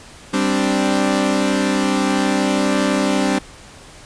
sawtooth chord, G suspended fourth, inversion none, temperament equal, 196 / 261.6 / 293.7 Hz, G3 / C4 / D4, 0 / 0 / 0 cents, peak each -16 dBFS, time 0.33-3.39 s, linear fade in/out 10 ms, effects pink hiss -41 dBFS RMS until 4.05 s + resampled to 22050 Hz

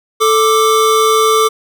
square tone pair together, 440 / 1177.8 Hz, A4 / D6, 0 / +5 cents, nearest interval octave + perfect fourth, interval 1705 cents, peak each -12 dBFS, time 0.2-1.49 s, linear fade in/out 20 ms, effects none

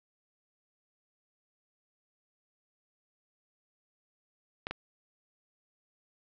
clicks, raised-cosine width 0.3 ms, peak -18 dBFS, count 2, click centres 4.669 / 4.71 s, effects low-pass 5000 Hz 12 dB/octave

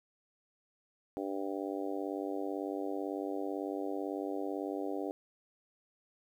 harmonic tone, 98 Hz, G2, in tune, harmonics 3 / 4 / 5 / 6 / 7 / 8, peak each -38 / -40 / -42 / -44 / -45 / -46 dBFS, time 1.17-5.11 s, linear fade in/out 0 ms, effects 11-bit

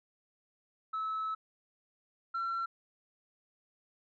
sine tone pair in turn, 1300 / 1355.9 Hz, E6 / E6, -24 / +48 cents, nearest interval minor second, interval 72 cents, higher second, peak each -31 / -30 dBFS, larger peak second, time 0.93-1.35 / 2.34-2.66 s, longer first, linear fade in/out 10 ms, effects tanh soft clip ceiling -30 dBFS

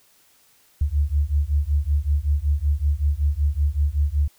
sine beating tone pair, 70.3 / 75.6 Hz, C#2 / D#2, +25 / -49 cents, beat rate 5.3 Hz, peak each -21 dBFS, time 0.81-4.28 s, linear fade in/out 5 ms, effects white hiss -58 dBFS RMS until 4.38 s

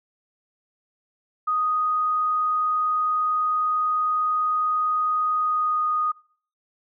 sine tone with pitch glide, 1244.5 to 1236.6 Hz, D#6 to D#6, 0 to -11 cents, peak -20 dBFS, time 1.47-6.12 s, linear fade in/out 10 ms, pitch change -11 cents, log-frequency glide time 5.37-5.89 s, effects noise-tail reverb RT60 0.5 s tail -23 dB re dry

